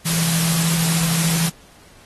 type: tone in noise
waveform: sine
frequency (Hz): 165.7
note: E3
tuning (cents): +9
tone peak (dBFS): -19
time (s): 0.05-1.5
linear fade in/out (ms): 20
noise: white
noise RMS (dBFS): -22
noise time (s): 0.05-1.5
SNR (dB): 0
effects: pink hiss -49 dBFS RMS until 2.05 s + AAC 32 kbps